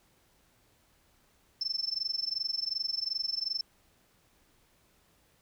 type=tone with amplitude modulation; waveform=sine; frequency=5310 Hz; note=E8; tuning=12 cents sharp; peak=-26 dBFS; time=1.61-3.61 s; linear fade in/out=2 ms; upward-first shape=sine; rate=22.7 Hz; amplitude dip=95%; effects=tanh soft clip ceiling -22 dBFS + pink hiss -67 dBFS RMS until 5.41 s